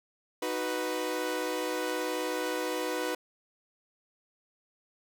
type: chord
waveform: sawtooth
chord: B major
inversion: first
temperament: equal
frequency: 311.1 / 370 / 493.9 Hz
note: D#4 / F#4 / B4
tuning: 0 / 0 / 0 cents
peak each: -32 / -32 / -29 dBFS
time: 0.42-3.15 s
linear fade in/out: 5 ms
effects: none